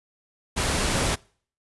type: tone in noise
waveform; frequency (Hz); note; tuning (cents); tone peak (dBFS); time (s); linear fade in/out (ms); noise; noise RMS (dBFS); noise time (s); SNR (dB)
sine; 546; C#5; -26; -34; 0.92-1.13; 20; pink; -24; 0.56-1.16; -13
effects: noise-tail reverb RT60 0.5 s tail -25 dB re dry + resampled to 24000 Hz